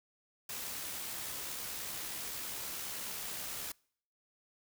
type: noise with amplitude modulation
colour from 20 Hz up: white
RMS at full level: -40 dBFS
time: 0.49-3.72 s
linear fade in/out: 5 ms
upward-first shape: sine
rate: 69.5 Hz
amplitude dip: 25%
effects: noise-tail reverb RT60 0.6 s tail -26 dB re dry